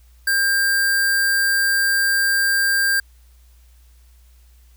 sine tone with sample-and-hold, 1600 Hz, G6, 35 cents sharp, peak -15 dBFS, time 0.27-3 s, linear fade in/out 5 ms, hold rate 6300 Hz, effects added 60 Hz sine -47 dBFS peak until 4.76 s + white hiss -60 dBFS RMS until 4.76 s

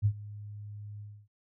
sine tone with ADSR envelope, 103.83 Hz, G#2, in tune, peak -20 dBFS, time 0.02-1.28 s, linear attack 36 ms, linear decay 69 ms, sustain -20 dB, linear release 280 ms, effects none

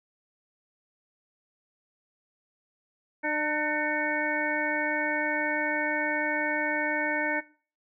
harmonic tone with a mistuned harmonic, 301 Hz, D4, 43 cents sharp, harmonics 1 / 2 / 3 / 5 / 6 / 7, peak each -33 / -33 / -33 / -33 / -33 / -33 dBFS, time 3.23-7.41 s, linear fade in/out 20 ms, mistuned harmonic 7, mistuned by +91 cents, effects noise-tail reverb RT60 0.4 s tail -19 dB re dry

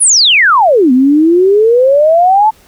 sine exponential two-way sweep, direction down then up, 10800 to 246.9 to 890 Hz, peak -4 dBFS, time 0-2.51 s, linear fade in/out 20 ms, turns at 0.92 s, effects pink hiss -45 dBFS RMS until 2.67 s

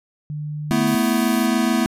sine tone, 149.9 Hz, D3, 36 cents sharp, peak -25 dBFS, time 0.3-0.95 s, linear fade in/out 0 ms
square chord, A suspended second, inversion none, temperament equal, 220 / 246.9 / 329.6 Hz, A3 / B3 / E4, 0 / 0 / 0 cents, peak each -21 / -21 / -24 dBFS, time 0.71-1.86 s, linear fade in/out 0 ms
violet noise, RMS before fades -32 dBFS, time 0.87-1.46 s, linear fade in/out 0 ms
effects resampled to 32000 Hz

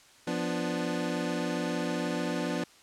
25% pulse chord, B diminished, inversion second, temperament equal, 174.61 / 246.9 / 293.7 Hz, F3 / B3 / D4, 0 / 0 / 0 cents, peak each -30 dBFS, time 0.27-2.64 s, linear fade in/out 5 ms, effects white hiss -57 dBFS RMS until 2.82 s + low-pass 8000 Hz 12 dB/octave

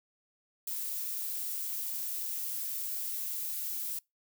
violet noise, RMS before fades -36 dBFS, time 0.67-3.99 s, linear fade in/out 5 ms, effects noise-tail reverb RT60 0.2 s tail -25 dB re dry

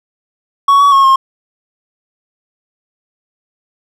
triangle tone with pitch steps, 1116 / 1131 / 1091 / 1070 Hz, C#6 / C#6 / C#6 / C6, +11 / +34 / -28 / +38 cents, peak -3 dBFS, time 0.68-1.16 s, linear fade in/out 5 ms, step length 120 ms, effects none

